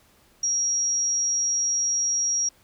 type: tone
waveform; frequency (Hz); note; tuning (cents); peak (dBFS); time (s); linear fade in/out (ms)
sine; 5660; F8; +22; -21; 0.43-2.49; 5
effects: pink hiss -59 dBFS RMS until 2.63 s